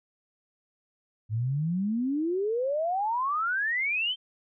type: exponential sweep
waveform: sine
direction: up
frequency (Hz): 103.83 to 3175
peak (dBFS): -25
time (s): 1.29-4.16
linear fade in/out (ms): 50
effects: none